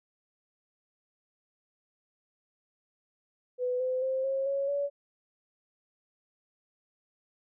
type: tone with pitch steps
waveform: sine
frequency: 498.6 / 511.7 / 525.2 / 539 / 553.2 / 567.8 Hz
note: B4 / C5 / C5 / C#5 / C#5 / C#5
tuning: +16 / -39 / +6 / -49 / -4 / +41 cents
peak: -27 dBFS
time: 3.58-4.9 s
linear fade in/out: 50 ms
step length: 220 ms
effects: none